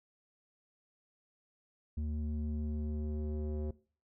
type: tone with low-pass filter sweep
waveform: square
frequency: 75.5 Hz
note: D2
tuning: 48 cents sharp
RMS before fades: -36 dBFS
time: 1.97-3.71 s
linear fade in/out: 5 ms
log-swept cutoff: 180 to 440 Hz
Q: 2
effects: noise-tail reverb RT60 0.4 s tail -20 dB re dry